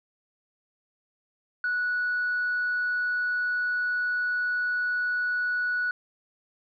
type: tone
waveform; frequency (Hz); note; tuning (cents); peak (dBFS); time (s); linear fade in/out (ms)
sine; 1471; F#6; -11; -23; 1.64-5.91; 2
effects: tanh soft clip ceiling -21 dBFS